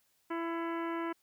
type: harmonic tone with a mistuned harmonic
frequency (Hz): 333.9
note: E4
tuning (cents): +22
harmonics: 1 / 2 / 3 / 4 / 5 / 6 / 7 / 8 / 9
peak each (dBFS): -35 / -44 / -40 / -44 / -47 / -50 / -52 / -58 / -58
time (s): 0.3-1.13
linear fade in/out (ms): 10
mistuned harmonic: 7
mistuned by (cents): -71
effects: white hiss -73 dBFS RMS until 1.22 s